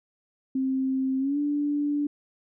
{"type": "tone with pitch glide", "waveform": "sine", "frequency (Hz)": [264.1, 291.3], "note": ["C4", "D4"], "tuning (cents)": [16, -14], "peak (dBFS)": -23, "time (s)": [0.55, 2.07], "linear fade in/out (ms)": 5, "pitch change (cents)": 170, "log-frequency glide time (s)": [1.19, 1.38], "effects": []}